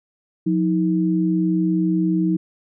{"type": "tone pair together", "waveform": "sine", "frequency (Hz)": [178.8, 318.6], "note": ["F3", "D#4"], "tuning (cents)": [41, 41], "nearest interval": "minor seventh", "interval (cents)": 1000, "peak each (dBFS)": -19, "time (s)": [0.46, 2.37], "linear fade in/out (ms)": 10, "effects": []}